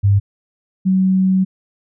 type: tone pair in turn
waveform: sine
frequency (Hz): 100 / 188.4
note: G2 / F#3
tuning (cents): +35 / +32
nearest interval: major seventh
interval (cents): 1097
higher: second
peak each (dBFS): -9 / -11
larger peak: first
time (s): 0.03-0.2 / 0.85-1.45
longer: second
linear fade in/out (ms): 20
effects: none